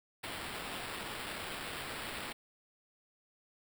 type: noise with sample-and-hold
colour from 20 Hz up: blue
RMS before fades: -42 dBFS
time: 0.23-2.33 s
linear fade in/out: 10 ms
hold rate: 6300 Hz
effects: none